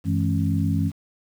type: tone cluster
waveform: sine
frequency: 95.3 / 163.2 / 211.2 / 273.7 Hz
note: G2 / E3 / G#3 / C#4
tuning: -48 / -17 / +29 / -22 cents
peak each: -23 / -24 / -27 / -27 dBFS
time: 0.04-0.92 s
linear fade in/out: 50 ms
effects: 8-bit